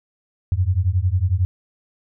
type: beating tone pair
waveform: sine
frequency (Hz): 86.4 / 97.4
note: F2 / G2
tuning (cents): -18 / -11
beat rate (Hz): 11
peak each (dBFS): -19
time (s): 0.52-1.45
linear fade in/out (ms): 0
effects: none